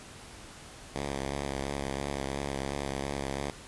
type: tone with vibrato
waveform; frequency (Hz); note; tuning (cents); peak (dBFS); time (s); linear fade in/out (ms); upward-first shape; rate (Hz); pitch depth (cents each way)
5% pulse; 69.3; C#2; 0; -21; 0.96-3.5; 0; sine; 2.9; 35
effects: pink hiss -48 dBFS RMS until 3.67 s + resampled to 24000 Hz

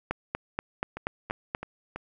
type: two click trains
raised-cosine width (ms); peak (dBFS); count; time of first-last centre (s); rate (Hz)
0.5; -13 / -21; 7 / 4; 0.11-1.549 / 0.97-1.96; 4.17 / 3.03
effects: none

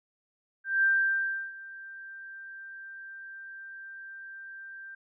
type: tone with ADSR envelope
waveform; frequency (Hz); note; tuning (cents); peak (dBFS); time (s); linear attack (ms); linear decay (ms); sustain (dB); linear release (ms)
sine; 1576; G6; +9; -20; 0.64-4.95; 190; 690; -21; 6
effects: none

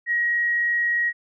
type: tone with frequency modulation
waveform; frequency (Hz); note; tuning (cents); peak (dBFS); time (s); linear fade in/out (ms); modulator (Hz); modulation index
sine; 1896; A#6; +29; -19; 0.06-1.13; 50; 22.9; 0.2
effects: none

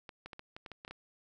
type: clicks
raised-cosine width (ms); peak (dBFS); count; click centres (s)
0.3; -29; 10; 0.092 / 0.26 / 0.332 / 0.394 / 0.565 / 0.662 / 0.717 / 0.849 / 0.879 / 0.91
effects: none

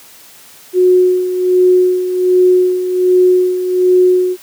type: tone with tremolo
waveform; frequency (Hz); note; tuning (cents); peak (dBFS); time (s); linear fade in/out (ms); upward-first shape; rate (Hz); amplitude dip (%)
sine; 365.1; F#4; -23; -5; 0.73-4.37; 50; sine; 1.3; 65
effects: white hiss -40 dBFS RMS until 4.42 s + high-pass 100 Hz 12 dB/octave

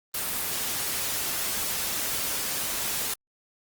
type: noise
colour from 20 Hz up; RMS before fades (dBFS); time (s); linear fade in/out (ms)
white; -29; 0.14-3.14; 5
effects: Opus 24 kbps

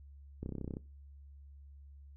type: clicks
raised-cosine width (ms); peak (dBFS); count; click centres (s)
3; -27; 12; 0.43 / 0.461 / 0.492 / 0.523 / 0.553 / 0.583 / 0.613 / 0.645 / 0.678 / 0.708 / 0.738 / 0.769
effects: noise-tail reverb RT60 0.3 s tail -20 dB re dry + added 70 Hz sine -51 dBFS peak until 2.16 s

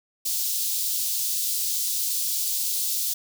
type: high-pass noise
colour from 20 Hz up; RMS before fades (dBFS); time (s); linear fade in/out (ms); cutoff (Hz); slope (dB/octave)
white; -26; 0.25-3.14; 10; 3800; 24
effects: none

